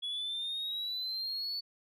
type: exponential sweep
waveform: sine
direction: up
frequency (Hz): 3367 to 4484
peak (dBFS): -32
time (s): 0.02-1.61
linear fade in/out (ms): 20
effects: tanh soft clip ceiling -32 dBFS